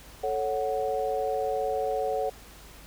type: chord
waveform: sine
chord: F# minor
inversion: first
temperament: equal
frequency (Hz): 440 / 554.4 / 740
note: A4 / C#5 / F#5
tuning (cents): 0 / 0 / 0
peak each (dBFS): -30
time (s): 0.23-2.3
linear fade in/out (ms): 10
effects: added 50 Hz sine -50 dBFS peak until 2.86 s + pink hiss -50 dBFS RMS until 2.86 s